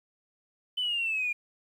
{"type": "exponential sweep", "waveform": "sine", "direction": "down", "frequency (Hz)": [3043, 2397], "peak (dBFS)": -26, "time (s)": [0.77, 1.33], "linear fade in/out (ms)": 10, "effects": ["tanh soft clip ceiling -22 dBFS", "10-bit"]}